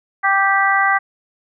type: harmonic tone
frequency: 392 Hz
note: G4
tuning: in tune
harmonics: 2 / 3 / 4 / 5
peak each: -18 / -18 / -18 / -18 dBFS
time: 0.23-0.99 s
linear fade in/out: 20 ms
effects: none